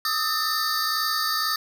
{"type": "tone cluster", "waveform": "square", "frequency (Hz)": [1228, 1290, 1797, 4504, 4767], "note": ["D#6", "E6", "A6", "C#8", "D8"], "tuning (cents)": [-23, -38, 36, 27, 25], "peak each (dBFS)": -30, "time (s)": [0.05, 1.56], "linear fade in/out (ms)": 2, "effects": []}